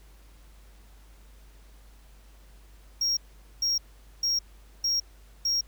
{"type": "tone bursts", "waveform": "triangle", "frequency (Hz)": 5588, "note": "F8", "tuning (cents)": 0, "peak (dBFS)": -22, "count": 5, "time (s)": [3.01, 5.61], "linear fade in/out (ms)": 5, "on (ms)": 160, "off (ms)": 450, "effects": ["added 50 Hz sine -50 dBFS peak until 5.67 s", "pink hiss -60 dBFS RMS until 5.67 s"]}